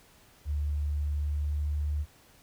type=tone with pitch glide; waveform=sine; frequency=73.42 to 74.14 Hz; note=D2 to D2; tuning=0 to +17 cents; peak=-27 dBFS; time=0.45-2.06 s; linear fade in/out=50 ms; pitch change=+17 cents; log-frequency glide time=1.08-1.91 s; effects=pink hiss -59 dBFS RMS until 2.42 s